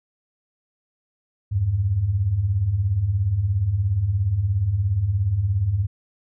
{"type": "beating tone pair", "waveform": "sine", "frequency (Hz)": [83.7, 100.7], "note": ["E2", "G2"], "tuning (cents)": [27, 47], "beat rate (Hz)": 17, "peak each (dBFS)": [-26, -19], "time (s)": [1.51, 5.87], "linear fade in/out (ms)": 20, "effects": []}